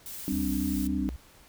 blue noise, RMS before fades -40 dBFS, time 0.06-0.87 s, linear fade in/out 0 ms
sine chord, G suspended fourth, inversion none, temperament equal, 196 / 261.6 / 293.7 Hz, G3 / C4 / D4, 0 / 0 / 0 cents, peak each -31 dBFS, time 0.28-1.09 s, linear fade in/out 0 ms
sine tone with vibrato, 67 Hz, C2, 42 cents sharp, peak -34 dBFS, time 0.32-1.16 s, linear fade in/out 0 ms, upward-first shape triangle, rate 3.6 Hz, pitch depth 250 cents each way
effects pink hiss -56 dBFS RMS until 1.48 s

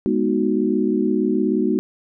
sine chord, G# minor seventh, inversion none, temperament equal with one note detuned, 207.7 / 244.7 / 311.1 / 370 Hz, G#3 / B3 / D#4 / F#4, 0 / -16 / 0 / 0 cents, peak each -22 dBFS, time 0.06-1.79 s, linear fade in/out 0 ms, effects none

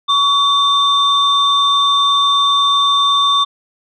sine tone pair together, 1128 / 3583 Hz, C#6 / A7, +30 / +31 cents, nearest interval octave + minor sixth, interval 2001 cents, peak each -12 dBFS, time 0.08-3.45 s, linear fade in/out 20 ms, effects tanh soft clip ceiling -4 dBFS

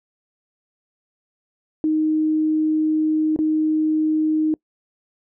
sine tone with dropouts, 311.1 Hz, D#4, in tune, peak -16 dBFS, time 1.84-4.54 s, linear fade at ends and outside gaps 1 ms, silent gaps 3.362-3.389 s, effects noise-tail reverb RT60 0.1 s tail -25 dB re dry

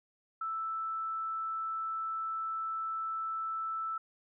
sine tone, 1320 Hz, E6, 2 cents sharp, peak -33 dBFS, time 0.41-3.98 s, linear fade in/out 5 ms, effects none

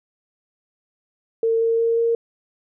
sine tone with pitch steps, 454 / 456.9 / 459.8 / 462.7 Hz, A#4 / A#4 / A#4 / A#4, -46 / -35 / -24 / -13 cents, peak -16 dBFS, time 1.43-2.15 s, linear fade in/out 2 ms, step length 180 ms, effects none

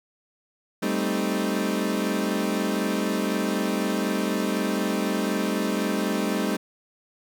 30% pulse chord, A half-diminished seventh, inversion third, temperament equal with one note detuned, 196 / 220 / 261.6 / 309.9 Hz, G3 / A3 / C4 / Eb4, 0 / 0 / 0 / -7 cents, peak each -25 / -26 / -28 / -27 dBFS, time 0.82-6.57 s, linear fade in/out 10 ms, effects none

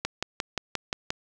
click train, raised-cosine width 0.2 ms, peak -10 dBFS, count 7, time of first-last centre 0.05-1.104 s, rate 5.69 Hz, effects none

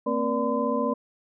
sine tone cluster, 228.8 / 263.5 / 479.4 / 583 / 1019 Hz, A#3 / C4 / A#4 / D5 / C6, -32 / +12 / +48 / -13 / -46 cents, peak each -29 dBFS, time 0.06-0.94 s, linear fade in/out 10 ms, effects none

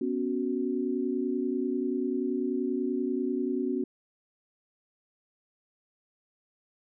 sine chord, B suspended second, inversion none, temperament equal, 246.9 / 277.2 / 370 Hz, B3 / C#4 / F#4, 0 / 0 / 0 cents, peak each -31 dBFS, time 0.01-3.84 s, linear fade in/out 5 ms, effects none

